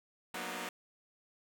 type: chord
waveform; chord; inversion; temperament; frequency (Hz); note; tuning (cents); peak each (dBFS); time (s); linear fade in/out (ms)
5% pulse; B major seventh; second; equal with one note detuned; 185 / 233.1 / 246.9 / 304; F#3 / A#3 / B3 / D#4; 0 / 0 / 0 / -40; -33; 0.34-0.69; 2
effects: none